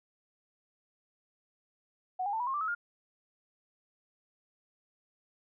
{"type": "tone with pitch steps", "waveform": "sine", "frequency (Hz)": [740, 811.7, 890.2, 976.4, 1071, 1174.7, 1288.4, 1413.2], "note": ["F#5", "G#5", "A5", "B5", "C6", "D6", "E6", "F6"], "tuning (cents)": [0, -40, 20, -20, 40, 0, -40, 20], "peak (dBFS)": -30, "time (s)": [2.19, 2.75], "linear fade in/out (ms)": 10, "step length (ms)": 70, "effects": []}